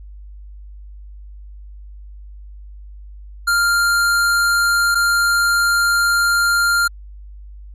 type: tone pair in turn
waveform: square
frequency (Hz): 1396.9 / 1396.9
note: F6 / F6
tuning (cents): 0 / 0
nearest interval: unison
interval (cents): 0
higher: neither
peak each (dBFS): -14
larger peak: neither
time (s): 3.47-4.95 / 4.95-6.88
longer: second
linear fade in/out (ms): 10
effects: added 50 Hz sine -34 dBFS peak until 7.74 s + resampled to 32000 Hz